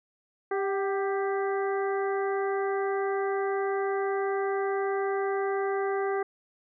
harmonic tone with a mistuned harmonic, 394.9 Hz, G4, 13 cents sharp, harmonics 1 / 2 / 3 / 4 / 5, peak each -27 / -33 / -37 / -39 / -41 dBFS, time 0.51-6.23 s, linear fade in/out 5 ms, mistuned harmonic 2, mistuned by -42 cents, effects none

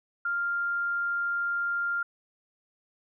sine tone, 1396.9 Hz, F6, in tune, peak -26 dBFS, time 0.25-2.03 s, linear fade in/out 5 ms, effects none

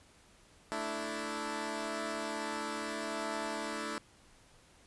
10% pulse chord, A suspended fourth, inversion none, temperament equal, 220 / 293.7 / 329.6 Hz, A3 / D4 / E4, 0 / 0 / 0 cents, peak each -32 dBFS, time 0.72-3.98 s, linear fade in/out 0 ms, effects pink hiss -62 dBFS RMS until 4.86 s + resampled to 24000 Hz

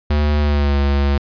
square tone with pitch glide, 74.1 to 70.35 Hz, D2 to C#2, +16 to +26 cents, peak -14 dBFS, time 0.1-1.18 s, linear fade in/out 5 ms, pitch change -90 cents, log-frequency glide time 0.39-0.77 s, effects resampled to 11025 Hz

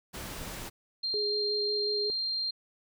pink noise, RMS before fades -40 dBFS, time 0.13-0.7 s, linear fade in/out 20 ms
sine tone, 4186 Hz, C8, in tune, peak -29 dBFS, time 1.03-2.51 s, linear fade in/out 10 ms
sine tone with vibrato, 416 Hz, G#4, 3 cents sharp, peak -31 dBFS, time 1.14-2.1 s, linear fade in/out 0 ms, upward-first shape square, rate 5.5 Hz, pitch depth 10 cents each way
effects none

